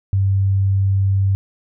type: tone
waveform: sine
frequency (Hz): 97.4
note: G2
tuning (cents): -11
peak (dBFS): -13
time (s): 0.13-1.35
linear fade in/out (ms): 0
effects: none